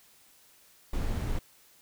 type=noise; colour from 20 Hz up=brown; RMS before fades=-30 dBFS; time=0.93-1.39 s; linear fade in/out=5 ms; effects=white hiss -60 dBFS RMS until 1.81 s